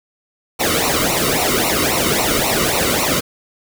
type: noise with flanger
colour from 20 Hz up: pink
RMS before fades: -17 dBFS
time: 0.59-3.21 s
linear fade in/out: 20 ms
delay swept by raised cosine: 0.6 to 1.22 ms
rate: 3.7 Hz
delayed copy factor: -0.85
effects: none